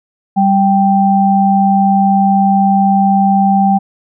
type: tone pair together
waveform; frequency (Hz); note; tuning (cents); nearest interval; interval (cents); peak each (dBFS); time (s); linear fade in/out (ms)
sine; 196 / 784; G3 / G5; 0 / 0; 2 octaves; 2400; -10; 0.36-3.79; 20
effects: none